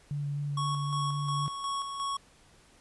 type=tone with vibrato; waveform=sine; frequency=144 Hz; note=D3; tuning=34 cents flat; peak=-30 dBFS; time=0.11-1.48 s; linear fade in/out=0 ms; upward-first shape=square; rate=3.9 Hz; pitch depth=10 cents each way
type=tone with tremolo; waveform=square; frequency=1108.7 Hz; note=C#6; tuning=in tune; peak=-31 dBFS; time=0.57-2.17 s; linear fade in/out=5 ms; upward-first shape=square; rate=2.8 Hz; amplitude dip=45%
effects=pink hiss -60 dBFS RMS until 2.8 s + resampled to 24000 Hz